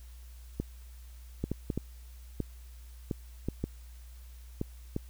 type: clicks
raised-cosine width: 3 ms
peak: -18 dBFS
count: 11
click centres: 0.6 / 1.44 / 1.516 / 1.702 / 1.776 / 2.403 / 3.112 / 3.486 / 3.64 / 4.614 / 4.964 s
effects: added 60 Hz sine -46 dBFS peak until 5.09 s + white hiss -61 dBFS RMS until 5.09 s